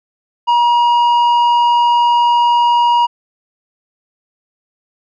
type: tone with tanh clipping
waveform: triangle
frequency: 954 Hz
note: A#5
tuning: 40 cents sharp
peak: -10 dBFS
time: 0.47-3.07 s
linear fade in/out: 20 ms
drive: 11 dB
effects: none